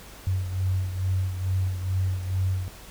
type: beating tone pair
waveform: sine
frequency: 93.1 / 95.4 Hz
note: F#2 / G2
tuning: +11 / -47 cents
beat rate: 2.3 Hz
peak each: -24 / -31 dBFS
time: 0.27-2.68 s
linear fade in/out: 0 ms
effects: added 50 Hz sine -48 dBFS peak until 2.9 s + pink hiss -46 dBFS RMS until 2.9 s